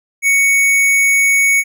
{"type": "tone", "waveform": "square", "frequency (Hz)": 2226, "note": "C#7", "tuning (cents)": 7, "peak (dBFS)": -10, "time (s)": [0.22, 1.64], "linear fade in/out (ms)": 50, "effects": []}